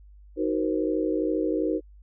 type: chord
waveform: sine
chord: C half-diminished seventh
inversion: first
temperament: just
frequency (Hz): 314 / 376.7 / 470.9 / 523.3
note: Eb4 / Gb4 / Bb4 / C5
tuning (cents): +16 / +31 / +18 / 0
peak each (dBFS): -26 / -29 / -29 / -32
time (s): 0.36-1.81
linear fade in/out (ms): 50
effects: added 50 Hz sine -47 dBFS peak until 2.02 s